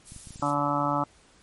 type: noise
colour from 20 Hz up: violet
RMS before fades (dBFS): -40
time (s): 0.04-0.55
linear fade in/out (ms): 50
type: clicks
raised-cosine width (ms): 5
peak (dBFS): -32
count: 6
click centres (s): 0.121 / 0.163 / 0.272 / 0.307 / 0.359 / 0.397
type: harmonic tone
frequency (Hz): 144.4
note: D3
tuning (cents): -29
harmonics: 1 / 2 / 4 / 5 / 6 / 7 / 8 / 9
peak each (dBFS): -33 / -30 / -32 / -34 / -30 / -33 / -32 / -30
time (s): 0.42-1.04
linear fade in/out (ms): 5
effects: pink hiss -58 dBFS RMS until 1.42 s + MP3 48 kbps